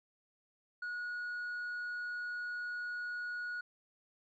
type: tone with tanh clipping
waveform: sine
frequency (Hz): 1454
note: F#6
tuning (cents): -31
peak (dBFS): -38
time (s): 0.82-3.61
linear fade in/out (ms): 5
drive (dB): 2
effects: none